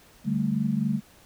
sine chord, D suspended fourth, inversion none, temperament equal, 146.83 / 196 / 220 Hz, D3 / G3 / A3, 0 / 0 / 0 cents, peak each -29 / -27 / -26 dBFS, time 0.24-1.01 s, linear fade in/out 50 ms, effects pink hiss -55 dBFS RMS until 1.25 s

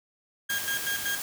35% pulse tone with tremolo, 1620 Hz, G#6, 43 cents flat, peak -26 dBFS, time 0.49-1.2 s, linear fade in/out 10 ms, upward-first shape square, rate 5.3 Hz, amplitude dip 75%
white noise, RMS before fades -34 dBFS, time 0.5-1.22 s, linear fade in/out 0 ms
effects none

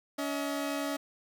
sawtooth tone pair together, 282.8 / 637 Hz, C#4 / D#5, +35 / +41 cents, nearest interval octave + major second, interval 1406 cents, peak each -29 / -32 dBFS, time 0.18-0.97 s, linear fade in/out 10 ms, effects none

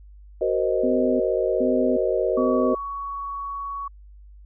sine chord, C half-diminished seventh, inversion second, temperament equal with one note detuned, 376.7 / 466.2 / 523.3 / 622.3 Hz, Gb4 / Bb4 / C5 / Eb5, +31 / 0 / 0 / 0 cents, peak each -25 dBFS, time 0.41-2.75 s, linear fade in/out 5 ms
sine tone bursts, 254.7 Hz, C4, 46 cents flat, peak -22 dBFS, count 3, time 0.83-2.74 s, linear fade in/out 10 ms, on 370 ms, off 400 ms
sine tone with pitch glide, 1132 to 1120.3 Hz, C#6 to C#6, +36 to +18 cents, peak -28 dBFS, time 2.37-3.88 s, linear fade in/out 5 ms, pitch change -18 cents, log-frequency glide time 2.56-2.79 s
effects added 50 Hz sine -43 dBFS peak until 4.45 s

